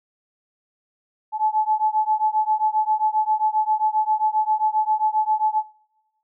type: beating tone pair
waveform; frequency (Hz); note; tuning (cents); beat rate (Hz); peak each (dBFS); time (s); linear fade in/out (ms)
sine; 859 / 866.5; A5 / A5; -42 / -27; 7.5; -21; 1.32-5.63; 50
effects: noise-tail reverb RT60 1.0 s tail -24 dB re dry